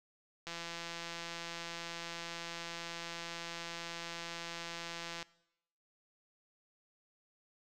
click train, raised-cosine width 0.2 ms, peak -25 dBFS, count 805, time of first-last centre 0.47-5.227 s, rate 169 Hz, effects noise-tail reverb RT60 0.8 s tail -21 dB re dry

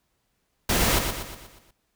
pink noise with echo, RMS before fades -22 dBFS, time 0.69-0.99 s, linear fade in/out 5 ms, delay 120 ms, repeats 6, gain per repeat -6 dB, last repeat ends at 1.71 s, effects pink hiss -73 dBFS RMS until 1.95 s

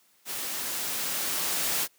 white noise with level ramp, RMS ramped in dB -34 to -27 dBFS, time 0.25-1.88 s, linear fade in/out 50 ms, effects white hiss -64 dBFS RMS until 1.98 s + high-pass 150 Hz 12 dB/octave

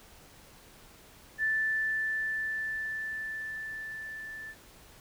sine tone with level ramp, 1760 Hz, A6, in tune, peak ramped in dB -25 to -40 dBFS, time 1.38-4.55 s, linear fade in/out 50 ms, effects pink hiss -55 dBFS RMS until 5 s

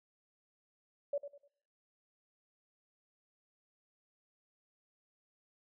sine tone with echo, 570 Hz, C#5, 48 cents sharp, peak -31 dBFS, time 1.13-1.18 s, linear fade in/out 5 ms, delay 100 ms, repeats 3, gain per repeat -11 dB, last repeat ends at 1.48 s, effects noise-tail reverb RT60 0.7 s tail -24 dB re dry

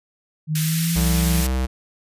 sine tone with pitch glide, 154.9 to 167.95 Hz, D#3 to E3, -7 to +33 cents, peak -19 dBFS, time 0.47-1.45 s, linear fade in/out 50 ms, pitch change +140 cents, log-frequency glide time 0.57-0.93 s
white high-pass noise, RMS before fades -26 dBFS, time 0.55-1.47 s, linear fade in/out 5 ms, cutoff 1600 Hz, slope 24 dB/octave
square tone, 64.2 Hz, C2, 32 cents flat, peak -20 dBFS, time 0.95-1.67 s, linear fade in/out 20 ms
effects resampled to 32000 Hz

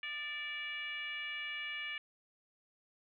sine tone with frequency modulation, 2322 Hz, D7, 20 cents flat, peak -38 dBFS, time 0.03-1.98 s, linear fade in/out 2 ms, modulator 556 Hz, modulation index 1.2, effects none

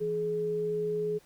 sine tone pair together, 166.6 / 422.5 Hz, E3 / G#4, +19 / +30 cents, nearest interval octave + major third, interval 1611 cents, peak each -38 / -28 dBFS, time 0-1.19 s, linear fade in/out 20 ms, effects pink hiss -61 dBFS RMS until 1.25 s

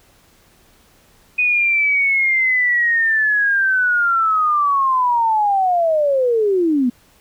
sine linear sweep, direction down, 2495 to 234.4 Hz, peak -13 dBFS, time 1.38-6.9 s, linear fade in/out 10 ms, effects pink hiss -53 dBFS RMS until 7.2 s

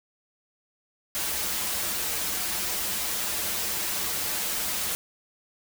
white noise with comb filter, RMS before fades -29 dBFS, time 1.15-4.95 s, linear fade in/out 0 ms, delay 7.5 ms, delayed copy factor -0.75, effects none

